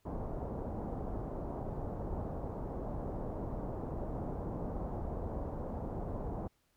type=low-pass noise; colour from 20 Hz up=pink; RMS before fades=-39 dBFS; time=0.05-6.48 s; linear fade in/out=10 ms; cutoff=850 Hz; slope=24 dB/octave; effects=pink hiss -75 dBFS RMS until 6.76 s